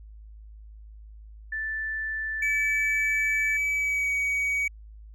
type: tone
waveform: sine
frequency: 1760 Hz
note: A6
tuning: in tune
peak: -28 dBFS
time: 1.52-3.57 s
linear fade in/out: 5 ms
type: tone with pitch glide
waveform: triangle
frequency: 2293 to 2260 Hz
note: D7 to C#7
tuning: -42 to +33 cents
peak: -22 dBFS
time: 2.42-4.68 s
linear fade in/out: 5 ms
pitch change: -25 cents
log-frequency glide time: 3.75-4.11 s
effects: added 53 Hz sine -43 dBFS peak until 5.14 s